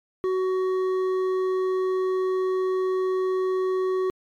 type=tone with hard clipping; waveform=sine; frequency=373.7 Hz; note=F#4; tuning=17 cents sharp; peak=-23 dBFS; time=0.24-4.1 s; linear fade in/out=0 ms; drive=7 dB; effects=MP3 96 kbps